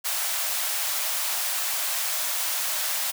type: high-pass noise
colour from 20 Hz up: white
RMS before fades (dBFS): -27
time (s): 0.04-3.12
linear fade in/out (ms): 20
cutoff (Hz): 570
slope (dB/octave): 48
effects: none